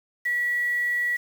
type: tone with quantisation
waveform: sine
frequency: 1939 Hz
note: B6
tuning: 32 cents flat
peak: -22 dBFS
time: 0.25-1.17 s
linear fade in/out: 10 ms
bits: 7
effects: none